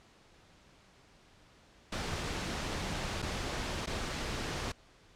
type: noise with dropouts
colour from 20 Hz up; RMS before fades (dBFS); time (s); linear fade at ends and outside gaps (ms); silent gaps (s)
pink; -36; 1.92-4.72; 5; 3.22-3.224 / 3.861-3.871
effects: pink hiss -61 dBFS RMS until 5.15 s + low-pass 6000 Hz 12 dB/octave